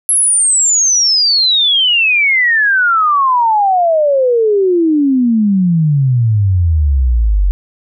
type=exponential sweep; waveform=sine; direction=down; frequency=11230 to 45.11 Hz; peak=-8 dBFS; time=0.09-7.51 s; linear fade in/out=0 ms; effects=none